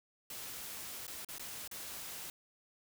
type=noise with dropouts; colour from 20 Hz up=white; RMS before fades=-45 dBFS; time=0.3-2.3 s; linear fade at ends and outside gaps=2 ms; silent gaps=1.068-1.078 / 1.248-1.287 / 1.383-1.395 / 1.677-1.713 s; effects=none